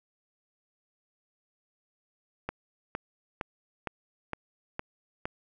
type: click train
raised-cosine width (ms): 0.5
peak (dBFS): -17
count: 7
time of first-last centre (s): 2.49-5.255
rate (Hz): 2.17
effects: none